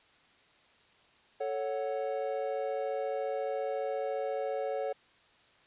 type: chord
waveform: triangle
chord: F# minor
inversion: first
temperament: equal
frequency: 440 / 554.4 / 740 Hz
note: A4 / C#5 / F#5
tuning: 0 / 0 / 0 cents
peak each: -34 / -32 / -36 dBFS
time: 1.4-4.93 s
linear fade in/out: 10 ms
effects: white hiss -63 dBFS RMS until 5.66 s + resampled to 8000 Hz